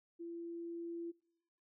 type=tone with level ramp; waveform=sine; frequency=338.7 Hz; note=E4; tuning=47 cents sharp; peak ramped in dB=-43 to -40 dBFS; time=0.19-1.12 s; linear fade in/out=20 ms; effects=noise-tail reverb RT60 1.0 s tail -26 dB re dry